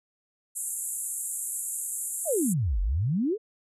pink band-pass noise, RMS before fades -33 dBFS, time 0.55-2.54 s, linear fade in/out 20 ms, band 7200 to 12000 Hz, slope 96 dB/octave
sine exponential two-way sweep, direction down then up, 731 to 42.91 to 468.2 Hz, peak -23 dBFS, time 2.25-3.38 s, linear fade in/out 50 ms, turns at 2.81 s
effects none

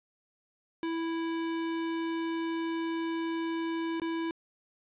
square tone with dropouts, 329.6 Hz, E4, in tune, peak -31 dBFS, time 0.83-4.31 s, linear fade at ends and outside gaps 1 ms, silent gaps 3.999-4.018 s, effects resampled to 8000 Hz + 10-bit

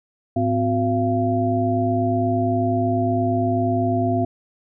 sine tone cluster, 106.9 / 256.3 / 364.7 / 684 Hz, A2 / C4 / F#4 / F5, -49 / -36 / -25 / -36 cents, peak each -23 / -22 / -26 / -22 dBFS, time 0.36-4.25 s, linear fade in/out 5 ms, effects none

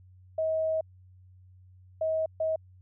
sine tone bursts at uneven times, 637 Hz, D#5, 41 cents sharp, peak -25 dBFS, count 3, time 0.38-0.81 / 2.01-2.26 / 2.4-2.56 s, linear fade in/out 5 ms, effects added 92 Hz sine -52 dBFS peak until 2.81 s

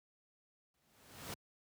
pink noise with exponential growth, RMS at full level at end -42 dBFS, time 0.74-1.34 s, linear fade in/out 2 ms, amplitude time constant 130 ms, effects high-pass 80 Hz 12 dB/octave

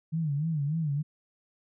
sine tone with vibrato, 152.4 Hz, D#3, 36 cents flat, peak -26 dBFS, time 0.12-1.03 s, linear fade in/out 20 ms, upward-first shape sine, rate 3.4 Hz, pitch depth 140 cents each way, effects none

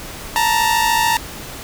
sawtooth tone pair together, 888 / 941.8 Hz, A5 / A#5, +16 / +18 cents, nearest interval minor second, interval 102 cents, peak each -13 dBFS, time 0.36-1.17 s, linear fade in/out 0 ms, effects pink hiss -32 dBFS RMS until 1.63 s

